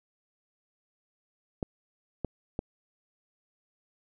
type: clicks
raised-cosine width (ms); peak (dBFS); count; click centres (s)
2; -17; 3; 1.628 / 2.247 / 2.591
effects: none